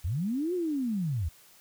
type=linear two-way sweep; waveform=sine; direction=up then down; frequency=69.3 to 370 to 69.3 Hz; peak=-27 dBFS; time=0.04-1.29 s; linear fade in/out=10 ms; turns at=0.54 s; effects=white hiss -57 dBFS RMS until 1.6 s